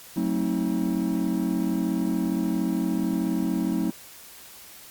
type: chord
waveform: triangle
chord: F# diminished seventh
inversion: none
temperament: just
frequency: 185 / 222 / 266.4 / 319.7 Hz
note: F#3 / A3 / C4 / Eb4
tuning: 0 / +16 / +31 / +47 cents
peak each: -26 / -27 / -27 / -26 dBFS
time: 0.16-3.91 s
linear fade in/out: 10 ms
effects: white hiss -46 dBFS RMS until 4.9 s + Opus 48 kbps